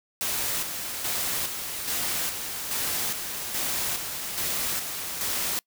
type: noise with tremolo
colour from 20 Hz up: white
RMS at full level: -28 dBFS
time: 0.21-5.59 s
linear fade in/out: 0 ms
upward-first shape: square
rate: 1.2 Hz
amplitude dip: 45%
effects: noise-tail reverb RT60 0.1 s tail -26 dB re dry

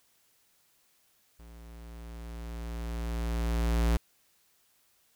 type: tone with level ramp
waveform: square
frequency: 57.6 Hz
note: A#1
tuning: 20 cents flat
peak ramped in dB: -49 to -23 dBFS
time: 1.39-3.97 s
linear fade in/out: 5 ms
effects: white hiss -68 dBFS RMS until 5.15 s

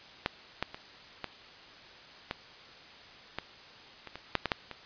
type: clicks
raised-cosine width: 0.3 ms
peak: -11 / -13 / -24 / -18 / -16 / -17 / -26 / -24 / -9 / -13 / -10 / -23 dBFS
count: 12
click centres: 0.261 / 0.626 / 0.745 / 1.243 / 2.311 / 3.386 / 4.073 / 4.156 / 4.353 / 4.457 / 4.518 / 4.713 s
effects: white hiss -51 dBFS RMS until 4.85 s + resampled to 11025 Hz

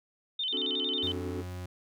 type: tone with vibrato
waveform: sine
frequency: 3330 Hz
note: G#7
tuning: 4 cents sharp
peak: -29 dBFS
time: 0.39-1.12 s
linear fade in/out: 5 ms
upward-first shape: square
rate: 11 Hz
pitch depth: 150 cents each way
type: chord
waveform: triangle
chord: D dominant seventh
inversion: third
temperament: equal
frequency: 261.6 / 293.7 / 370 / 440 Hz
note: C4 / D4 / F#4 / A4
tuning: 0 / 0 / 0 / 0 cents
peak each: -38 dBFS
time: 0.52-1.43 s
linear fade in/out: 20 ms
type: tone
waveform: 40% pulse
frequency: 90.2 Hz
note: F#2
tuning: 44 cents flat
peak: -36 dBFS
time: 1.03-1.66 s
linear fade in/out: 5 ms
effects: none

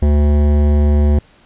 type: tone with hard clipping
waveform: sine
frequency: 73.42 Hz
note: D2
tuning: in tune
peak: -11 dBFS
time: 0.02-1.19 s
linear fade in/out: 5 ms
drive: 15 dB
effects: pink hiss -49 dBFS RMS until 1.45 s + resampled to 8000 Hz

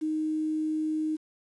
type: tone with quantisation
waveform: sine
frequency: 311.1 Hz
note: D#4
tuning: in tune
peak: -26 dBFS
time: 0.01-1.17 s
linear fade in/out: 20 ms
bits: 9
effects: resampled to 24000 Hz

